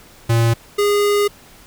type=tone pair in turn; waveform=square; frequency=115.6 / 410.2 Hz; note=A#2 / G#4; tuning=-14 / -21 cents; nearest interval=octave + minor seventh; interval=2193 cents; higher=second; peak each=-13 / -14 dBFS; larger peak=first; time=0.29-0.54 / 0.78-1.28 s; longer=second; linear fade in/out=10 ms; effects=pink hiss -45 dBFS RMS until 1.66 s